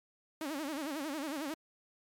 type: tone with vibrato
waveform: sawtooth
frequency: 295 Hz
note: D4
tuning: 8 cents sharp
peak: -32 dBFS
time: 0.41-1.54 s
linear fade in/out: 2 ms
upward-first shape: sine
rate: 11 Hz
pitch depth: 160 cents each way
effects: MP3 96 kbps